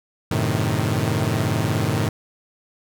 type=chord; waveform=sawtooth; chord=F# diminished seventh; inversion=none; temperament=equal with one note detuned; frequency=93.57 / 110 / 130.81 / 155.56 Hz; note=F#2 / A2 / C3 / Eb3; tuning=+20 / 0 / 0 / 0 cents; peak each=-23 / -19 / -22 / -21 dBFS; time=0.31-2.09 s; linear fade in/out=5 ms; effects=none